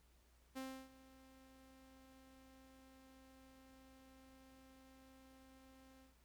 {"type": "tone with ADSR envelope", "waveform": "sawtooth", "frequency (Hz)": 263.6, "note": "C4", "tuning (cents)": 13, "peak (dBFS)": -40, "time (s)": [0.55, 6.15], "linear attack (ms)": 23, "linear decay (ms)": 310, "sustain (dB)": -19, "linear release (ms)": 140, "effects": ["added 60 Hz sine -70 dBFS peak until 6.24 s", "pink hiss -75 dBFS RMS until 6.24 s"]}